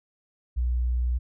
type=tone; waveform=sine; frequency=61 Hz; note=B1; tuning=21 cents flat; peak=-22 dBFS; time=0.56-1.19 s; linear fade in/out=20 ms; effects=none